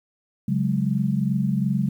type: chord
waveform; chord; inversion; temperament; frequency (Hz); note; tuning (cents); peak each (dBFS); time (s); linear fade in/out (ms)
sine; C# suspended fourth; none; equal; 138.59 / 185 / 207.7; C#3 / F#3 / G#3; 0 / 0 / 0; -24; 0.48-1.89; 5
effects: 9-bit